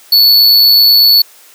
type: tone with amplitude modulation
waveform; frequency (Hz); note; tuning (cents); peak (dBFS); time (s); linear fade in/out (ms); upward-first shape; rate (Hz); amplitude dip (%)
square; 4435; C#8; 0; -3; 0.12-1.22; 5; sine; 108; 30
effects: white hiss -41 dBFS RMS until 1.54 s + high-pass 400 Hz 12 dB/octave